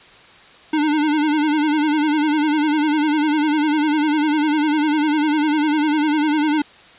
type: tone with vibrato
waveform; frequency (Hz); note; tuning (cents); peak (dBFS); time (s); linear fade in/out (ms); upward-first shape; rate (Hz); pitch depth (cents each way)
square; 302.2; D4; +50; -16; 0.73-6.62; 5; sine; 10; 73
effects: white hiss -45 dBFS RMS until 6.98 s + resampled to 8000 Hz